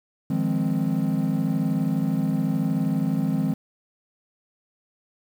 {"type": "chord", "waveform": "triangle", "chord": "F minor seventh", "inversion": "third", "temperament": "equal", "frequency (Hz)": [155.56, 174.61, 207.7, 261.6], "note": ["Eb3", "F3", "Ab3", "C4"], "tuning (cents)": [0, 0, 0, 0], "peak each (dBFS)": -24, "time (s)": [0.3, 3.54], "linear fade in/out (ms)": 5, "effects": ["tanh soft clip ceiling -12 dBFS", "8-bit"]}